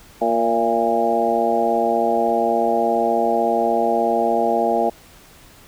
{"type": "harmonic tone with a mistuned harmonic", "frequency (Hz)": 116.54, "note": "A#2", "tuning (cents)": 0, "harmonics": [2, 3, 4, 5, 6, 7], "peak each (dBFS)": [-26, -25, -23, -24, -20, -22], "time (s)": [0.21, 4.9], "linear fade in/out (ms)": 10, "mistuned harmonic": 6, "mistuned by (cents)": -46, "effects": ["pink hiss -47 dBFS RMS until 5.67 s"]}